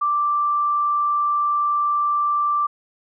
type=tone; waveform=sine; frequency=1174.7 Hz; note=D6; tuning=in tune; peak=-17 dBFS; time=0.01-2.67 s; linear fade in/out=10 ms; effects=none